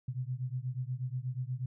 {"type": "beating tone pair", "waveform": "sine", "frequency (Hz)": [123.47, 131.77], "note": ["B2", "C3"], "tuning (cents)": [0, 13], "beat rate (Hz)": 8.3, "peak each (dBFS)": [-36, -37], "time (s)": [0.08, 1.66], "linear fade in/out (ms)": 5, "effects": []}